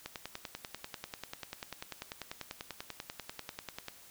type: click train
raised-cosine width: 0.2 ms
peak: -22 dBFS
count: 40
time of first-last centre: 0.06-3.884 s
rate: 10.2 Hz
effects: white hiss -56 dBFS RMS until 4.1 s